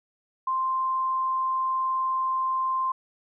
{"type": "tone", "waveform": "sine", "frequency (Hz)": 1046.5, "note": "C6", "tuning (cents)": 0, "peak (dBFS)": -23, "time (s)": [0.47, 2.92], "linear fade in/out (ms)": 5, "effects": []}